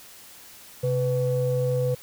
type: tone pair together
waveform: sine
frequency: 131.73 / 498.6 Hz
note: C3 / B4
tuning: +12 / +16 cents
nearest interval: octave + major seventh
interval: 2304 cents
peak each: -23 dBFS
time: 0.83-1.95 s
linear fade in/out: 10 ms
effects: tanh soft clip ceiling -15 dBFS + white hiss -47 dBFS RMS until 2.02 s